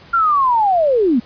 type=linear sweep; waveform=sine; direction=down; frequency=1400 to 215.8 Hz; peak=-11 dBFS; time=0.13-1.2 s; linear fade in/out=10 ms; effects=pink hiss -43 dBFS RMS until 1.25 s + resampled to 11025 Hz